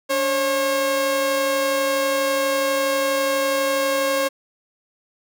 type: tone pair together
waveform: sawtooth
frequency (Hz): 286.6 / 541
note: D4 / C#5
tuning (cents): -42 / -42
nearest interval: major seventh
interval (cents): 1100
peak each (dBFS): -25 / -15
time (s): 0.09-4.29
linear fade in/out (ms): 20
effects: none